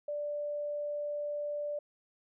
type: tone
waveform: sine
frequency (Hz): 587.3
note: D5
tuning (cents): 0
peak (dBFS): -33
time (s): 0.08-1.79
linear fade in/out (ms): 5
effects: none

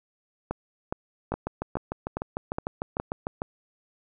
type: two click trains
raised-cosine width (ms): 1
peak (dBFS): -15 / -14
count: 15 / 7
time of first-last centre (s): 1.32-3.419 / 0.51-3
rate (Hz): 6.67 / 2.41
effects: none

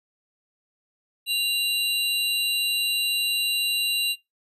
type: tone pair together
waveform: square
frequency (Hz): 2794 / 3956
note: F7 / B7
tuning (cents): 0 / +2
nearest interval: tritone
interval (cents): 602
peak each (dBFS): -25 / -26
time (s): 1.26-4.16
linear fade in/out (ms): 50
effects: noise-tail reverb RT60 0.2 s tail -21 dB re dry + resampled to 32000 Hz

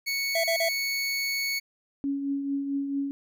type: tone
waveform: 25% pulse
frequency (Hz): 2217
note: C#7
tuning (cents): 0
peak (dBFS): -23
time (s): 0.06-1.6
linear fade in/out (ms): 20
type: tone bursts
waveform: square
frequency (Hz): 665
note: E5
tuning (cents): +15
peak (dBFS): -25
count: 3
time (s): 0.35-0.689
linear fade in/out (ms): 5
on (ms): 89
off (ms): 36
type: tone with tremolo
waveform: sine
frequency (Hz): 278.6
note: C#4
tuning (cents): +9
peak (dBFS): -24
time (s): 2.04-3.11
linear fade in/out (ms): 0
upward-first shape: triangle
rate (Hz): 4.5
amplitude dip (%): 50
effects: none

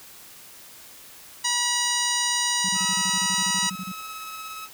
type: harmonic tone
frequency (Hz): 967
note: B5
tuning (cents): -37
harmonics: 1 / 2 / 3 / 4 / 5 / 6 / 7 / 9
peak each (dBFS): -30 / -30 / -30 / -30 / -30 / -30 / -30 / -30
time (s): 1.44-3.7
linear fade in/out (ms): 10
type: tone bursts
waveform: sine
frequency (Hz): 186.6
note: F#3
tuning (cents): +15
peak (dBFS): -31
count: 16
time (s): 2.64-3.92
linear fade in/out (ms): 5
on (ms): 50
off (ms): 32
type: tone with tremolo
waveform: sawtooth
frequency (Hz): 1288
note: E6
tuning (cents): -41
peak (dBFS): -30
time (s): 2.74-4.69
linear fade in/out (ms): 50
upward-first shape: sine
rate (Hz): 17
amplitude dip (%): 25
effects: white hiss -46 dBFS RMS until 4.73 s

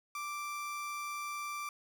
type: tone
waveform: 30% pulse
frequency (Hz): 1174.7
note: D6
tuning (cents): 0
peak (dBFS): -35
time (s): 0.15-1.69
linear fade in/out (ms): 2
effects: none

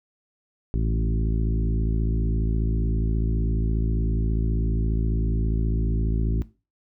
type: harmonic tone with a mistuned harmonic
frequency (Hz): 54.8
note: A1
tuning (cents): -6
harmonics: 1 / 2 / 3 / 4 / 5 / 6 / 7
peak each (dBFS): -22 / -28 / -32 / -34 / -36 / -38 / -39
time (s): 0.74-6.42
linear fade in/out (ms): 0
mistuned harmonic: 2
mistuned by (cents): +26
effects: noise-tail reverb RT60 0.3 s tail -17 dB re dry

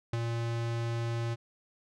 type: tone with ADSR envelope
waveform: square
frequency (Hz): 116.54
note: A#2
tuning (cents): 0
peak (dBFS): -28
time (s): 0.13-1.36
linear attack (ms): 4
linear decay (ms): 29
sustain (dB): -3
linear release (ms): 31
effects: low-pass 6000 Hz 12 dB/octave

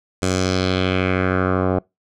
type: tone with low-pass filter sweep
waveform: 10% pulse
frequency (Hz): 92.8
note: F#2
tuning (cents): +6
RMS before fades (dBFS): -19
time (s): 0.22-1.79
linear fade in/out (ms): 5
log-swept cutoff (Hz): 8100 to 830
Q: 2.3
effects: noise-tail reverb RT60 0.2 s tail -25 dB re dry

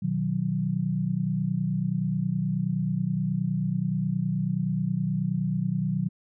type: chord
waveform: sine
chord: B major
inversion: none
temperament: equal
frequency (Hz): 123.47 / 155.56 / 185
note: B2 / D#3 / F#3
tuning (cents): 0 / 0 / 0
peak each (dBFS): -31 / -28 / -27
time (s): 0.02-6.09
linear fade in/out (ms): 10
effects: none

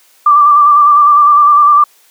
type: tone with vibrato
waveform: sine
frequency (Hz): 1174.7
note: D6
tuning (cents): 0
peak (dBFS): -3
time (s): 0.26-1.84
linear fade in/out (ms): 5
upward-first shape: square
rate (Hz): 9.9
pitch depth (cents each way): 27
effects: white hiss -48 dBFS RMS until 2.1 s + high-pass 400 Hz 12 dB/octave

